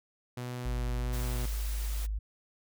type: tone with vibrato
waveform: sawtooth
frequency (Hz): 123.1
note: B2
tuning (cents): -5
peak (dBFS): -32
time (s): 0.37-1.46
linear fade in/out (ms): 5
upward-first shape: sine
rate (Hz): 1.5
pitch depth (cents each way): 8
type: tone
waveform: sine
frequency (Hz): 51.91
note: G#1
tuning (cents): 0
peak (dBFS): -30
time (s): 0.65-2.19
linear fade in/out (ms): 10
type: noise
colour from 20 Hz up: white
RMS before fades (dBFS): -44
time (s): 1.12-2.07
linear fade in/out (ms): 20
effects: none